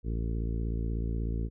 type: harmonic tone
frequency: 56.4 Hz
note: A1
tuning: 44 cents sharp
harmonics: 1 / 2 / 3 / 4 / 5 / 6 / 7 / 8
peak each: -30 / -36 / -40 / -42 / -44 / -46 / -47 / -48 dBFS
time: 0.03-1.5 s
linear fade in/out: 50 ms
effects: none